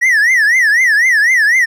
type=tone with vibrato; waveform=triangle; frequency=1864.7 Hz; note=A#6; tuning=in tune; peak=-6 dBFS; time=0.01-1.66 s; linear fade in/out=20 ms; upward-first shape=triangle; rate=4 Hz; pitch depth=230 cents each way; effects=none